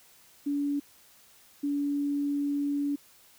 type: tone bursts at uneven times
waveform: sine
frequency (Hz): 286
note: D4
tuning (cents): -46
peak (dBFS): -26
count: 2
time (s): 0.46-0.8 / 1.63-2.96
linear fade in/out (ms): 10
effects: white hiss -58 dBFS RMS until 3.38 s